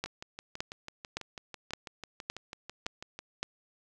two click trains, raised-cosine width 0.2 ms, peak -15 / -24 dBFS, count 7 / 20, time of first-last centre 0.04-3.43 / 0.06-3.19 s, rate 1.77 / 6.07 Hz, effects none

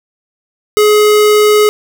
square tone, 421.5 Hz, G#4, 26 cents sharp, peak -6 dBFS, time 0.77-1.69 s, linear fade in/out 0 ms, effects 8-bit

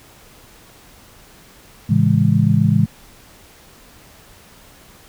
sine chord, A major seventh, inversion none, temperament just, 110 / 137.5 / 165 / 206.2 Hz, A2 / C#3 / E3 / G#3, 0 / -14 / +2 / -12 cents, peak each -17 dBFS, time 1.89-2.86 s, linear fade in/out 10 ms, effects pink hiss -46 dBFS RMS until 5.08 s

